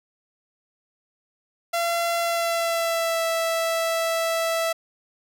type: tone with pitch glide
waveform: sawtooth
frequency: 681 to 659.3 Hz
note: F5 to E5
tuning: -44 to 0 cents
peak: -18 dBFS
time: 1.73-4.73 s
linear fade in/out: 10 ms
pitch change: -56 cents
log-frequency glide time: 2.2-3.24 s
effects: none